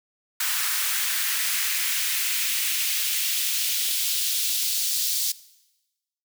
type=noise with high-pass filter sweep; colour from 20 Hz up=white; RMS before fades=-25 dBFS; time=0.4-5.32 s; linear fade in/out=5 ms; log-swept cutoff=1400 to 4400 Hz; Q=1.5; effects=noise-tail reverb RT60 1.0 s tail -19 dB re dry